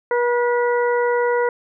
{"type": "harmonic tone with a mistuned harmonic", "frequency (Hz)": 482.4, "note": "B4", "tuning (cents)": -41, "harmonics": [1, 2, 3, 4], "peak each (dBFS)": [-17, -23, -27, -29], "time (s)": [0.11, 1.49], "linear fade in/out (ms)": 2, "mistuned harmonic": 4, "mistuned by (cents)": 23, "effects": []}